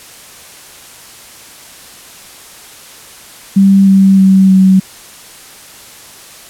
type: tone with pitch steps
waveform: sine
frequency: 195.3 / 193.28 / 191.28 / 189.3 Hz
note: G3 / G3 / G3 / F#3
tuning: -6 / -24 / -42 / +40 cents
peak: -3 dBFS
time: 3.56-4.8 s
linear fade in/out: 10 ms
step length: 310 ms
effects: white hiss -35 dBFS RMS until 6.49 s + low-pass 12000 Hz 12 dB/octave